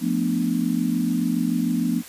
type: chord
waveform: sine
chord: B half-diminished seventh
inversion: second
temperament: equal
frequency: 174.61 / 220 / 246.9 / 293.7 Hz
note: F3 / A3 / B3 / D4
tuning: 0 / 0 / 0 / 0 cents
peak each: -26 / -26 / -23 / -27 dBFS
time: 0-2.03 s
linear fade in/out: 50 ms
effects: white hiss -42 dBFS RMS until 2.08 s + resampled to 32000 Hz